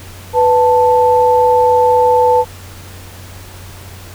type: tone pair together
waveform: sine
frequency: 495 / 882 Hz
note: B4 / A5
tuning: +4 / +4 cents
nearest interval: minor seventh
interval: 1000 cents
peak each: -10 dBFS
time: 0.33-2.45 s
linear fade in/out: 50 ms
effects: added 92 Hz sine -33 dBFS peak until 4.14 s + pink hiss -36 dBFS RMS until 4.14 s